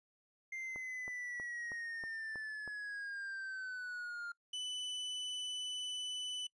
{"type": "linear sweep", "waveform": "triangle", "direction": "down", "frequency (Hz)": [2100, 1396.9], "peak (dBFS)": -39, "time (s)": [0.52, 4.32], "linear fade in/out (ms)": 5}
{"type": "click train", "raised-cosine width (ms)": 1, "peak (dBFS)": -36, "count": 7, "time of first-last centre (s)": [0.76, 2.677], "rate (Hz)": 3.13}
{"type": "tone", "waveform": "40% pulse", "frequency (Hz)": 2994, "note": "F#7", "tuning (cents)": 20, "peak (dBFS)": -38, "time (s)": [4.53, 6.47], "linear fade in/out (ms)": 5}
{"effects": ["noise-tail reverb RT60 0.1 s tail -24 dB re dry", "resampled to 22050 Hz"]}